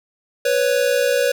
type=tone pair together; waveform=square; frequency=493.9 / 554.4 Hz; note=B4 / C#5; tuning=0 / 0 cents; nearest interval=major second; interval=200 cents; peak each=-19 dBFS; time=0.45-1.32 s; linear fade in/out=5 ms; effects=none